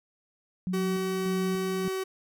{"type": "tone with tremolo", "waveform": "sine", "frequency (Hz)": 183, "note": "F#3", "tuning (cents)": -19, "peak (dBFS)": -27, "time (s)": [0.67, 1.88], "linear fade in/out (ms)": 0, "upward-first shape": "square", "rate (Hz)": 1.7, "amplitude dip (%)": 40}
{"type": "tone", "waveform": "45% pulse", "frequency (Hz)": 379.1, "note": "F#4", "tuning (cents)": 42, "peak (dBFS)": -29, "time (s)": [0.73, 2.04], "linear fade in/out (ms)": 10}
{"effects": []}